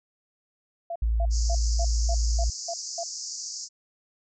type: tone bursts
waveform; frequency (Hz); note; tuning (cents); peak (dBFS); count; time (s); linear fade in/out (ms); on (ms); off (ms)
sine; 680; F5; -46; -29; 8; 0.9-3.036; 5; 57; 240
type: tone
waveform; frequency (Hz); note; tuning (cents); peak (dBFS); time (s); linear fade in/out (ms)
sine; 56; A1; +31; -21; 1.02-2.5; 5
type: band-pass noise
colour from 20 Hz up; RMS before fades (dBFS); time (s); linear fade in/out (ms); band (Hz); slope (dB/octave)
white; -36; 1.3-3.69; 50; 4700 to 7100; 96
effects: none

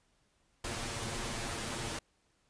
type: noise with comb filter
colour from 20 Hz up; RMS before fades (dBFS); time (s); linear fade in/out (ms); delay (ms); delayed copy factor
pink; -38; 0.64-1.99; 5; 8.7; +0.9
effects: pink hiss -73 dBFS RMS until 2.49 s + resampled to 22050 Hz

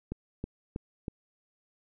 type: click train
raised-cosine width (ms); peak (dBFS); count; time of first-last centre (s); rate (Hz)
3; -21; 4; 0.12-1.082; 3.12
effects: none

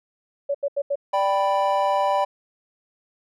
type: tone bursts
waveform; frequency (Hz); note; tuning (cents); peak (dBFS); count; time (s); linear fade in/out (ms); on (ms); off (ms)
sine; 565; C#5; +33; -20; 4; 0.49-0.957; 10; 56; 81
type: chord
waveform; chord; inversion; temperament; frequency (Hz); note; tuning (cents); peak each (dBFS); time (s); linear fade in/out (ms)
triangle; G major; second; equal; 587.3 / 784 / 987.8; D5 / G5 / B5; 0 / 0 / 0; -21; 1.13-2.25; 10
effects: none

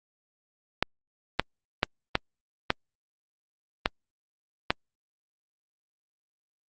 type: clicks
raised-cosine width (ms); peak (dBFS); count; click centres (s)
0.3; -5; 7; 0.826 / 1.396 / 1.831 / 2.154 / 2.704 / 3.859 / 4.705
effects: Opus 48 kbps

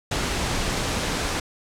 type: noise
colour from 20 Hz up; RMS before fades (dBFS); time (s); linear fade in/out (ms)
pink; -25; 0.11-1.4; 5
effects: low-pass 8000 Hz 12 dB/octave

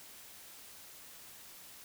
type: silence
effects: white hiss -53 dBFS RMS until 1.84 s

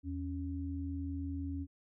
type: tone pair together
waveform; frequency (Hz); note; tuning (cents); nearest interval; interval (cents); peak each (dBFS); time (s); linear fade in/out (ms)
sine; 82.41 / 276.9; E2 / C#4; 0 / -2; octave + major sixth; 2098; -38 / -39; 0.03-1.67; 50
effects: none

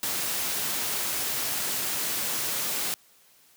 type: noise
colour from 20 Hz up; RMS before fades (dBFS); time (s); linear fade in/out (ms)
white; -29; 0.03-2.94; 0
effects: white hiss -59 dBFS RMS until 3.56 s + high-pass 100 Hz 12 dB/octave

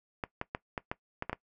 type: clicks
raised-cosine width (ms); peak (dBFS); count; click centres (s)
0.5; -18; 8; 0.238 / 0.414 / 0.549 / 0.778 / 0.915 / 1.224 / 1.296 / 1.33
effects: noise-tail reverb RT60 0.1 s tail -19 dB re dry

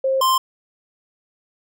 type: tone pair in turn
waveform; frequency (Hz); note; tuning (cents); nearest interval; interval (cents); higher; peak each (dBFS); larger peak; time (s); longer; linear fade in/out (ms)
sine / square; 532 / 1046.3; C5 / C6; +29 / 0; octave; 1171; second; -16 / -15; second; 0.04-0.21 / 0.21-0.38; neither; 5
effects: none

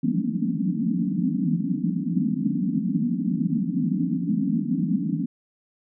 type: band-pass noise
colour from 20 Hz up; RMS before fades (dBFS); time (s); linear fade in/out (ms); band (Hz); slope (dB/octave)
pink; -24; 0.03-5.26; 10; 160 to 290; 96
effects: none

